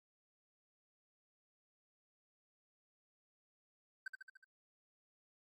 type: tone with echo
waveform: triangle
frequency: 1547 Hz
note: G6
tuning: 23 cents flat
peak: -38 dBFS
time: 4.06-4.08 s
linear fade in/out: 5 ms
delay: 73 ms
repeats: 5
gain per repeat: -4 dB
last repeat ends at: 4.445 s
effects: AAC 48 kbps